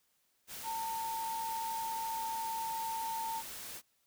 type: tone in noise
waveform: sine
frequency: 900 Hz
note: A5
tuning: 39 cents sharp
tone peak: -35 dBFS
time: 0.63-3.43 s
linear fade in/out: 50 ms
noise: white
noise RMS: -45 dBFS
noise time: 0.47-3.82 s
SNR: +7 dB
effects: white hiss -75 dBFS RMS until 4.06 s